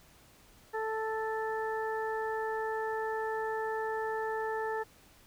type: harmonic tone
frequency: 440 Hz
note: A4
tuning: in tune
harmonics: 1 / 2 / 3 / 4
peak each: -34 / -36 / -44 / -40 dBFS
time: 0.73-4.84 s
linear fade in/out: 20 ms
effects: pink hiss -60 dBFS RMS until 5.26 s